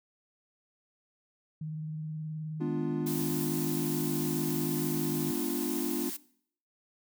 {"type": "tone with vibrato", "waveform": "sine", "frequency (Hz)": 155.56, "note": "D#3", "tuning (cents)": 0, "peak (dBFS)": -34, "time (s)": [1.61, 5.31], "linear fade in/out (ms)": 5, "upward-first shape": "sine", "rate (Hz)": 19, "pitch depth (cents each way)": 28}
{"type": "chord", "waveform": "triangle", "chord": "G# diminished seventh", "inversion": "none", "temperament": "equal", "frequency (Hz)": [207.7, 246.9, 293.7, 349.2], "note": ["G#3", "B3", "D4", "F4"], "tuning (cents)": [0, 0, 0, 0], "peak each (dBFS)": [-38, -33, -32, -33], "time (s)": [2.6, 6.1], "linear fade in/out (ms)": 10}
{"type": "noise", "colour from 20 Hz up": "blue", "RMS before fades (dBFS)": -38, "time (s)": [3.06, 6.17], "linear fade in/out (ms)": 10}
{"effects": ["noise-tail reverb RT60 0.6 s tail -20 dB re dry"]}